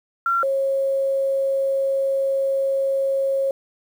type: tone pair in turn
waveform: sine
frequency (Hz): 1369 / 543.3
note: F6 / C#5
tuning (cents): -35 / -35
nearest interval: octave + major third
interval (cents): 1600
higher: first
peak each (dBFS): -17 / -18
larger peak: first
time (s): 0.26-0.43 / 0.43-3.51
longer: second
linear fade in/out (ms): 2
effects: 8-bit